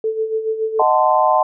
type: tone with tremolo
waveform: sine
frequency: 440.7 Hz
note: A4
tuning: 3 cents sharp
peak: -15 dBFS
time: 0.04-0.82 s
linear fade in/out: 2 ms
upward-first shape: sine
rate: 7.1 Hz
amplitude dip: 65%
type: chord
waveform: sine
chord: D# diminished seventh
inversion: none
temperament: equal with one note detuned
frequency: 622.3 / 740 / 880 / 1035.1 Hz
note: D#5 / F#5 / A5 / C6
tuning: 0 / 0 / 0 / -19 cents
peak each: -17 dBFS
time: 0.79-1.43 s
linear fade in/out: 5 ms
effects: none